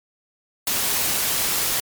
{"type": "noise", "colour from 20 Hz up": "white", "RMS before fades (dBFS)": -22, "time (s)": [0.67, 1.8], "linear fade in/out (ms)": 2, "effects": ["MP3 96 kbps"]}